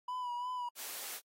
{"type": "tone with vibrato", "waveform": "triangle", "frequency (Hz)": 985, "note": "B5", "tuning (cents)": -5, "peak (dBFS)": -34, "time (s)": [0.08, 0.69], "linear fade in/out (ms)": 5, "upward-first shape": "sine", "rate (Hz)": 2.9, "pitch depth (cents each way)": 39}
{"type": "high-pass noise", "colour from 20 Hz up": "white", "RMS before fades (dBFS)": -43, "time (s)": [0.75, 1.21], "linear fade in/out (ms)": 50, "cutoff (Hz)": 410, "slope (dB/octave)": 12}
{"effects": ["AAC 48 kbps"]}